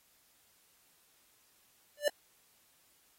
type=tone with exponential growth; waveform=square; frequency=587.3 Hz; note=D5; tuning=in tune; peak=-23 dBFS; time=1.97-2.08 s; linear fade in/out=2 ms; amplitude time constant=23 ms; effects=white hiss -68 dBFS RMS until 3.18 s + AAC 48 kbps